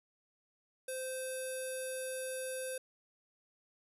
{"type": "tone with low-pass filter", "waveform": "square", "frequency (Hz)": 519, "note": "C5", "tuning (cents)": -14, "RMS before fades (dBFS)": -40, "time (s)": [0.88, 2.78], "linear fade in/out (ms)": 5, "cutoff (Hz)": 11000, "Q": 9.1, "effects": []}